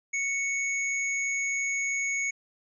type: tone pair together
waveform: sine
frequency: 2217 / 6654 Hz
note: C#7 / G#8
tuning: 0 / +2 cents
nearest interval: octave + perfect fifth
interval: 1902 cents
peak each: -27 / -34 dBFS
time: 0.13-2.31 s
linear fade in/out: 10 ms
effects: none